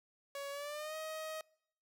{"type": "tone with pitch glide", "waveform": "sawtooth", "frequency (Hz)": [561, 629.7], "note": ["C#5", "D#5"], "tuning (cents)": [21, 21], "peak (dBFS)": -37, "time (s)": [0.35, 1.41], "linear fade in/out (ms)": 2, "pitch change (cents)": 200, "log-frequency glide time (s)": [0.51, 0.96], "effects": ["noise-tail reverb RT60 0.7 s tail -25 dB re dry"]}